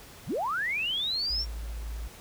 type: linear sweep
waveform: sine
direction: up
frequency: 45.56 to 5588 Hz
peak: -27 dBFS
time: 0.26-1.46 s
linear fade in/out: 50 ms
type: tone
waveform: sine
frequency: 55 Hz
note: A1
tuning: in tune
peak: -33 dBFS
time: 1.3-2.08 s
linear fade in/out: 5 ms
effects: pink hiss -49 dBFS RMS until 2.2 s